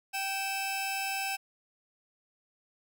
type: tone pair together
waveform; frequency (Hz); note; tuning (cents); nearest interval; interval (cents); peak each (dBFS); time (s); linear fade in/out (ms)
sawtooth; 779 / 2620; G5 / E7; -11 / -11; octave + major sixth; 2100; -30 / -31; 0.13-1.37; 20
effects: none